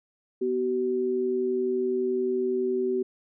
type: tone pair together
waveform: sine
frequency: 247.4 / 379.1 Hz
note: B3 / F#4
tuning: +3 / +42 cents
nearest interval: perfect fifth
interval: 739 cents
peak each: -31 / -24 dBFS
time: 0.41-3.03 s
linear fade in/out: 10 ms
effects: none